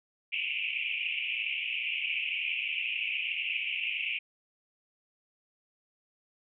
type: band-pass noise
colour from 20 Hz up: pink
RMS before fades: -33 dBFS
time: 0.32-4.19 s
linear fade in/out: 10 ms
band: 2300 to 2900 Hz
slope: 96 dB/octave
effects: none